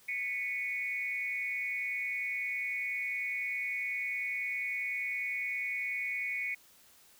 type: tone with amplitude modulation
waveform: sine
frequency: 2217 Hz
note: C#7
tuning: in tune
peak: -28 dBFS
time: 0.08-6.55 s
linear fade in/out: 10 ms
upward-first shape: sine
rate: 230 Hz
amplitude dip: 95%
effects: white hiss -61 dBFS RMS until 7.19 s